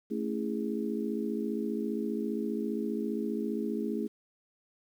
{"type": "chord", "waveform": "sine", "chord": "A major seventh", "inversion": "none", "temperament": "just", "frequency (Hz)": [220, 275, 330, 412.5], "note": ["A3", "C#4", "E4", "G#4"], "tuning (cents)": [0, -14, 2, -12], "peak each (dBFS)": [-33, -37, -37, -36], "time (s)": [0.1, 4.08], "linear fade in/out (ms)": 20, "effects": ["10-bit"]}